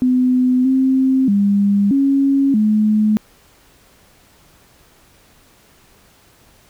sine tone with pitch steps, 252.9 / 263.2 / 201.2 / 275.1 / 213.6 Hz, B3 / C4 / G3 / C#4 / G#3, +41 / +10 / +45 / -13 / +49 cents, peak -11 dBFS, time 0.02-3.17 s, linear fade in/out 0 ms, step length 630 ms, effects pink hiss -51 dBFS RMS until 6.69 s

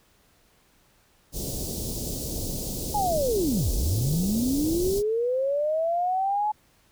pink band-stop noise, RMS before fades -31 dBFS, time 1.32-5.03 s, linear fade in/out 50 ms, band 540 to 4600 Hz, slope 24 dB/octave
sine linear two-way sweep, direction down then up, 857 to 34.65 to 857 Hz, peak -22 dBFS, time 2.94-6.52 s, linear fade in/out 10 ms, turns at 3.72 s
effects pink hiss -62 dBFS RMS until 6.91 s

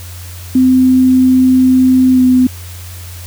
sine tone with pitch glide, 257.2 to 253.7 Hz, C4 to B3, -30 to +47 cents, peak -5 dBFS, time 0.55-2.47 s, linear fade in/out 5 ms, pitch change -23 cents, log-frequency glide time 2.12-2.21 s, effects added 88 Hz sine -27 dBFS peak until 3.26 s + white hiss -34 dBFS RMS until 3.26 s

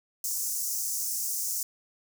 pink high-pass noise, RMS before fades -31 dBFS, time 0.24-1.63 s, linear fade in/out 2 ms, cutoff 5600 Hz, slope 48 dB/octave, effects none

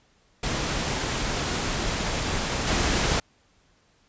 pink noise with level steps, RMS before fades -27 / -23 dBFS, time 0.43-3.2 s, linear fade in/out 5 ms, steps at 2.67 s, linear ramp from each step 5 ms, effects pink hiss -63 dBFS RMS until 4.08 s + resampled to 16000 Hz

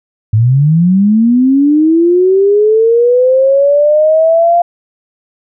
sine linear sweep, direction up, 103.83 to 698.5 Hz, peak -5 dBFS, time 0.33-4.62 s, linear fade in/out 5 ms, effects none

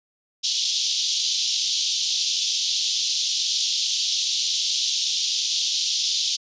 pink band-pass noise, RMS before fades -24 dBFS, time 0.43-6.37 s, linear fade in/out 20 ms, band 3200 to 6400 Hz, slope 48 dB/octave, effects resampled to 16000 Hz

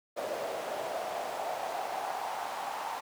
brown noise with high-pass filter sweep, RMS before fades -36 dBFS, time 0.16-3.01 s, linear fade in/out 20 ms, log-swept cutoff 580 to 880 Hz, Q 4.4, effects none

